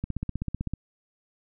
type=click train; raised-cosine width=5 ms; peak=-17 dBFS; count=12; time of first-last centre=0.04-0.736 s; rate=15.8 Hz; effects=none